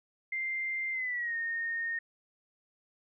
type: tone with pitch glide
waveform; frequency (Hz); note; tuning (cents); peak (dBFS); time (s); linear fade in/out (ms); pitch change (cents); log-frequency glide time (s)
sine; 2093 to 1843.2; C7 to A#6; 0 to -20; -31; 0.32-1.99; 5; -220; 0.92-1.35
effects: none